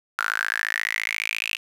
sawtooth tone with high-pass filter sweep, 54.4 Hz, A1, 19 cents flat, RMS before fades -27 dBFS, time 0.18-1.57 s, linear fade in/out 10 ms, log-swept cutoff 1400 to 2700 Hz, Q 9.3, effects resampled to 32000 Hz + 8-bit

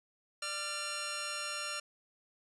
10% pulse tone pair together, 592 / 1381.4 Hz, D5 / F6, +14 / -19 cents, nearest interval octave + minor third, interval 1467 cents, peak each -34 / -29 dBFS, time 0.42-1.8 s, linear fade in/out 5 ms, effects resampled to 24000 Hz

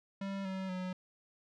square tone with pitch steps, 196 / 189.87 / 183.93 Hz, G3 / F#3 / F#3, 0 / +45 / -10 cents, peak -37 dBFS, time 0.21-0.93 s, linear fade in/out 5 ms, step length 240 ms, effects low-pass 4000 Hz 12 dB/octave

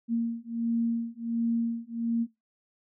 sine beating tone pair, 231 / 232.4 Hz, A#3 / A#3, -16 / -5 cents, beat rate 1.4 Hz, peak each -29 dBFS, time 0.08-2.27 s, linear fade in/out 50 ms, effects noise-tail reverb RT60 0.2 s tail -21 dB re dry

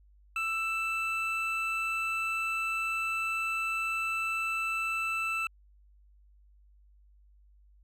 triangle tone pair together, 1327 / 2649 Hz, E6 / E7, +11 / +8 cents, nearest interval octave, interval 1197 cents, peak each -32 / -29 dBFS, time 0.36-5.47 s, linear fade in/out 2 ms, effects added 50 Hz sine -57 dBFS peak until 7.83 s

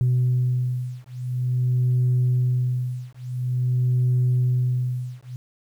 sine beating tone pair, 125 / 125.48 Hz, B2 / B2, +21 / +28 cents, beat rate 0.48 Hz, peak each -21 dBFS, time 0.01-5.36 s, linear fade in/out 0 ms, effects tanh soft clip ceiling -14 dBFS + 9-bit

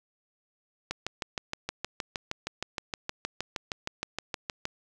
click train, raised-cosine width 0.2 ms, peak -14 dBFS, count 25, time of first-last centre 0.91-4.654 s, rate 6.41 Hz, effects none

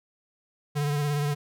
square tone with vibrato, 145.9 Hz, D3, 11 cents flat, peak -25 dBFS, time 0.75-1.35 s, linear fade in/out 20 ms, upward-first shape sine, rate 17 Hz, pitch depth 32 cents each way, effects none

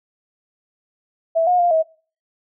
sine tone with pitch steps, 657 / 719 / 699 / 641 Hz, E5 / F#5 / F5 / E5, -6 / -50 / +1 / -49 cents, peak -13 dBFS, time 1.35-1.83 s, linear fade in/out 20 ms, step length 120 ms, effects noise-tail reverb RT60 0.4 s tail -22 dB re dry

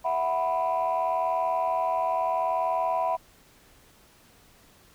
sine chord, E suspended second, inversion none, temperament equal, 659.3 / 740 / 987.8 Hz, E5 / F#5 / B5, 0 / 0 / 0 cents, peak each -27 / -27 / -26 dBFS, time 0.04-3.17 s, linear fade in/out 20 ms, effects tanh soft clip ceiling -18 dBFS + pink hiss -57 dBFS RMS until 4.94 s

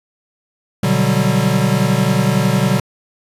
square chord, G major seventh, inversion first, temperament equal, 123.47 / 146.83 / 185 / 196 Hz, B2 / D3 / F#3 / G3, 0 / 0 / 0 / 0 cents, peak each -19 dBFS, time 0.83-2.8 s, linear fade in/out 5 ms, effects resampled to 32000 Hz + 8-bit

